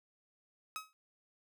sawtooth tone with exponential decay, 1275 Hz, D#6, 42 cents sharp, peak -32 dBFS, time 0.76-0.93 s, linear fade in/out 0 ms, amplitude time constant 35 ms, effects none

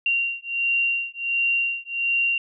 sine beating tone pair, 2762 / 2763.4 Hz, F7 / F7, -20 / -19 cents, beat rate 1.4 Hz, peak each -24 dBFS, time 0.06-2.38 s, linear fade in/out 2 ms, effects none

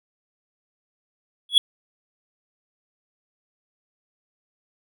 triangle tone with exponential growth, 3364 Hz, G#7, 22 cents sharp, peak -5 dBFS, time 1.49-1.58 s, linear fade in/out 2 ms, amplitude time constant 18 ms, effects none

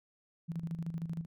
sine tone with tremolo, 165.6 Hz, E3, 8 cents sharp, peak -33 dBFS, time 0.48-1.26 s, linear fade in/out 20 ms, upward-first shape square, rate 13 Hz, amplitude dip 65%, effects none

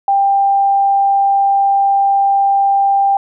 sine tone, 792 Hz, G5, 18 cents sharp, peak -9 dBFS, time 0.08-3.17 s, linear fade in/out 2 ms, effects none

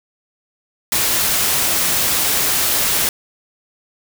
white noise, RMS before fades -17 dBFS, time 0.92-3.09 s, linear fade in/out 2 ms, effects none

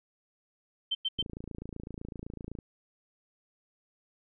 sine tone bursts, 3109 Hz, G7, 15 cents flat, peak -27 dBFS, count 3, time 0.91-1.224 s, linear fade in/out 10 ms, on 40 ms, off 97 ms
click train, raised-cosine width 3 ms, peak -27 dBFS, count 40, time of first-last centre 1.19-2.588 s, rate 27.9 Hz
effects none

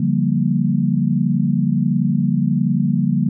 sine chord, G minor seventh, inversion second, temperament equal with one note detuned, 143.98 / 174.61 / 196 / 233.1 Hz, D3 / F3 / G3 / Bb3, -34 / 0 / 0 / 0 cents, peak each -20 dBFS, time 0-3.29 s, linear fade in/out 5 ms, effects none

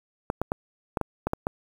clicks, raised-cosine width 1 ms, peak -11 dBFS, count 8, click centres 0.301 / 0.416 / 0.519 / 0.972 / 1.013 / 1.27 / 1.334 / 1.469 s, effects 7-bit

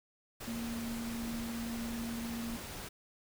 sine tone in noise, 231.9 Hz, A#3, 9 cents flat, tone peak -37 dBFS, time 0.47-2.57 s, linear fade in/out 10 ms, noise pink, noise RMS -44 dBFS, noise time 0.4-2.89 s, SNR +4 dB, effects none

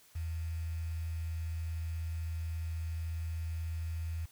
sine tone with quantisation, 81.8 Hz, E2, 13 cents flat, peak -34 dBFS, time 0.15-4.26 s, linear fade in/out 10 ms, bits 9, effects white hiss -62 dBFS RMS until 4.31 s

